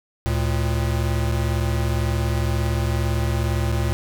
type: tone pair together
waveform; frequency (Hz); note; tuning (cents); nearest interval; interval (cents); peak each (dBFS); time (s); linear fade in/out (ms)
square; 71.8 / 113.84; D2 / A#2; -39 / -41; minor sixth; 798; -23; 0.26-3.93; 0
effects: none